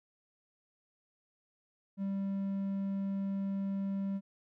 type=tone; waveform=triangle; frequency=196 Hz; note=G3; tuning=in tune; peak=-30 dBFS; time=1.97-4.21 s; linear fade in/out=50 ms; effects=none